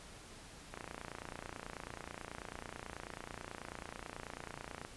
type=click train; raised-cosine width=0.5 ms; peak=-28 dBFS; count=121; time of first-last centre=0.74-4.85 s; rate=29.2 Hz; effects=pink hiss -54 dBFS RMS until 4.96 s + resampled to 24000 Hz